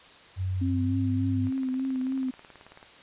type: tone with pitch glide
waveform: sine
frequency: 93.2 to 100.47 Hz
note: F#2 to G2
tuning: +13 to +43 cents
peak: -26 dBFS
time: 0.36-1.51 s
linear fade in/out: 50 ms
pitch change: +130 cents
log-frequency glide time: 0.67-1.01 s
type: tone with vibrato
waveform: sine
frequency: 261.6 Hz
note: C4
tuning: in tune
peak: -26 dBFS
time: 0.61-2.31 s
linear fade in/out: 10 ms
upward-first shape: triangle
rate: 3.4 Hz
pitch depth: 40 cents each way
type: click train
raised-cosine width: 0.5 ms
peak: -33 dBFS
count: 26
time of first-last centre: 1.47-2.829 s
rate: 18.4 Hz
effects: white hiss -51 dBFS RMS until 3.02 s + resampled to 8000 Hz